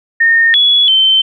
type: tone with pitch steps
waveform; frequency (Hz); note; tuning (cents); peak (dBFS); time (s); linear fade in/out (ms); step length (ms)
sine; 1833 / 3386 / 3092; A#6 / G#7 / G7; -30 / +33 / -24; -6; 0.2-1.22; 10; 340
effects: none